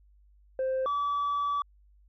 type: tone pair in turn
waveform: sine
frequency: 523.3 / 1149.3 Hz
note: C5 / D6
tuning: 0 / -38 cents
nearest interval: octave + major second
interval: 1362 cents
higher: second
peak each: -24 dBFS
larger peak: neither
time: 0.59-0.86 / 0.86-1.62 s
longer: second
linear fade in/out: 2 ms
effects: tanh soft clip ceiling -25 dBFS + added 50 Hz sine -57 dBFS peak until 2.08 s